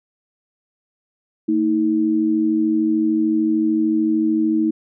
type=tone pair together; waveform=sine; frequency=225 / 318.4 Hz; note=A3 / D#4; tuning=+39 / +40 cents; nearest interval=tritone; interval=601 cents; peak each=-21 / -16 dBFS; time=1.48-4.71 s; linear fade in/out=10 ms; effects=none